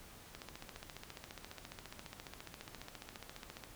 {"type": "click train", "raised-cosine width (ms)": 0.2, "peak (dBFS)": -29, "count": 49, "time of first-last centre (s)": [0.35, 3.638], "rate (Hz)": 14.6, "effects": ["pink hiss -56 dBFS RMS until 3.75 s"]}